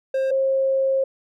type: tone pair in turn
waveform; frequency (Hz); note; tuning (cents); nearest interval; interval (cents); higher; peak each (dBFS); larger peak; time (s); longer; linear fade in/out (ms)
triangle / sine; 532 / 535.7; C5 / C5; +29 / +41; unison; 12; second; -17; neither; 0.14-0.31 / 0.31-1.04; second; 5
effects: none